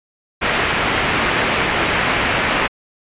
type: low-pass noise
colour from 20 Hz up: white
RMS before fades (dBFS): -18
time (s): 0.41-2.68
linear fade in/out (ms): 20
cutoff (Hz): 2700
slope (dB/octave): 24
effects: resampled to 8000 Hz